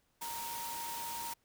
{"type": "tone in noise", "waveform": "sine", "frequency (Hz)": 932.3, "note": "A#5", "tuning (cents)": 0, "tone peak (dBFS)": -41, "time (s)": [0.21, 1.34], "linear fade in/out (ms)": 10, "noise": "white", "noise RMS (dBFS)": -43, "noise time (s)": [0.21, 1.34], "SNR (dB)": -1, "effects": ["pink hiss -75 dBFS RMS until 1.44 s"]}